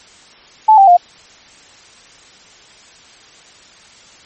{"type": "tone with pitch steps", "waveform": "sine", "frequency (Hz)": [869, 783.2, 705.8], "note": ["A5", "G5", "F5"], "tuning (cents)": [-22, -2, 18], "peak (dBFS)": -3, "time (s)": [0.68, 0.971], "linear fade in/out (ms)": 10, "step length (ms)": 97, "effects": ["white hiss -43 dBFS RMS until 4.25 s", "MP3 32 kbps"]}